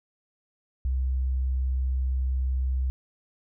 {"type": "tone", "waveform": "sine", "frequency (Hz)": 64.7, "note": "C2", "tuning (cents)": -19, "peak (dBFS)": -23, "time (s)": [0.85, 2.9], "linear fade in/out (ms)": 0, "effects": []}